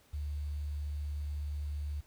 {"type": "tone with quantisation", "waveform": "sine", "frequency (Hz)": 73.42, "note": "D2", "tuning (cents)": 0, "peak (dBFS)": -34, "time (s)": [0.13, 2.01], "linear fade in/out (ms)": 10, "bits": 10, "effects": ["pink hiss -65 dBFS RMS until 2.06 s"]}